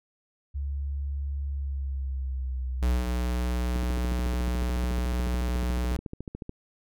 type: tone with pitch glide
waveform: sine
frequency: 70.1 to 63.54 Hz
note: C#2 to B1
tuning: +20 to +50 cents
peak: -28 dBFS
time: 0.54-3.08 s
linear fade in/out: 20 ms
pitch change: -170 cents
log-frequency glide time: 1.49-2.65 s
type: tone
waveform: square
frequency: 61.1 Hz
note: B1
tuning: 18 cents flat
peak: -26 dBFS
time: 2.82-5.97 s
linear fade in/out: 5 ms
type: click train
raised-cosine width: 3 ms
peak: -23 dBFS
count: 39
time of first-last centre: 3.76-6.494 s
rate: 13.9 Hz
effects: none